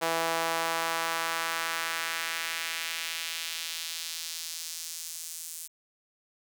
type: tone with high-pass filter sweep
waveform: sawtooth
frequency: 164.81 Hz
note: E3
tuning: in tune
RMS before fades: -33 dBFS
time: 0.01-5.68 s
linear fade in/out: 20 ms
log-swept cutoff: 630 to 8300 Hz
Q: 1.2
effects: none